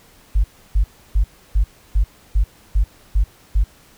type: tone bursts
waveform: sine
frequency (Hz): 49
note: G1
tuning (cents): 0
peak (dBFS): -10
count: 9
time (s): 0.35-3.64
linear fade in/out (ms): 10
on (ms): 90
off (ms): 310
effects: tanh soft clip ceiling -8 dBFS + pink hiss -50 dBFS RMS until 3.97 s